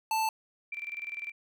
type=tone; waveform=square; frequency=882 Hz; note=A5; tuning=4 cents sharp; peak=-27 dBFS; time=0.11-0.29 s; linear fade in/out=2 ms
type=tone with tremolo; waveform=sine; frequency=2349 Hz; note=D7; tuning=in tune; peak=-33 dBFS; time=0.72-1.32 s; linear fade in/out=5 ms; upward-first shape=square; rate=20 Hz; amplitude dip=70%
effects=none